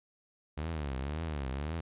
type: tone with vibrato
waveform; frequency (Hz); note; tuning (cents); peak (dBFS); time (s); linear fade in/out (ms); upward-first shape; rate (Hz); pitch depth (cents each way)
sawtooth; 73.1; D2; -7; -30; 0.57-1.81; 10; triangle; 1.9; 240
effects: resampled to 8000 Hz